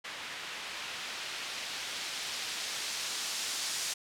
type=noise with low-pass filter sweep; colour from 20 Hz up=blue; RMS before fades=-38 dBFS; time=0.04-3.94 s; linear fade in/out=10 ms; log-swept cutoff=2400 to 6000 Hz; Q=0.88; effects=none